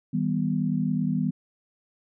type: chord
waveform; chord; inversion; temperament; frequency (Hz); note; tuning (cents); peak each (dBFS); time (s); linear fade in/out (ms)
sine; Eb augmented; none; equal with one note detuned; 159.02 / 196 / 246.9; Eb3 / G3 / B3; +38 / 0 / 0; -27; 0.13-1.31; 10
effects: none